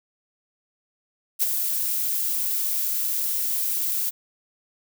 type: noise with ADSR envelope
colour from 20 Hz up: violet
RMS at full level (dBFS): -19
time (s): 1.39-4.11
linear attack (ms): 35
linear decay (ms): 23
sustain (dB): -6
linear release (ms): 25
effects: none